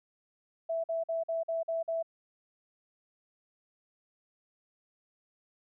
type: tone bursts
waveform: sine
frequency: 659 Hz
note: E5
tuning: 1 cent flat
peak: -29 dBFS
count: 7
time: 0.69-2.028 s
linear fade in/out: 10 ms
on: 150 ms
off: 48 ms
effects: none